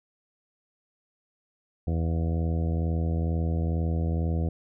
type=harmonic tone with a mistuned harmonic; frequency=82.2 Hz; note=E2; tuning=4 cents flat; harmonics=1 / 2 / 3 / 4 / 5 / 6 / 7 / 8 / 9; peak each=-25 / -30 / -37 / -38 / -43 / -40 / -45 / -48 / -45 dBFS; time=1.87-4.49 s; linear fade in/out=5 ms; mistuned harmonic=9; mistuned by=-50 cents; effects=none